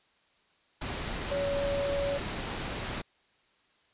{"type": "tone in noise", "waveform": "sine", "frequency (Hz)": 563, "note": "C#5", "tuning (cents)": 27, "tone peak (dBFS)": -28, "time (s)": [1.31, 2.18], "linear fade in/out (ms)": 10, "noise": "pink", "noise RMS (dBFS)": -35, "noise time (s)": [0.81, 3.02], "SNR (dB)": 4, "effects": ["white hiss -67 dBFS RMS until 3.93 s", "resampled to 8000 Hz"]}